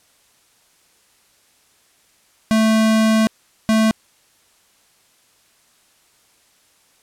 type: tone pair in turn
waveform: square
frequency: 220 / 220 Hz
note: A3 / A3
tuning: 0 / 0 cents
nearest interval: unison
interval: 0 cents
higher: neither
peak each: -13 dBFS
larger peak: neither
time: 2.51-3.27 / 3.69-3.91 s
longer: first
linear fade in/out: 0 ms
effects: white hiss -57 dBFS RMS until 7.02 s + low-pass 11000 Hz 12 dB/octave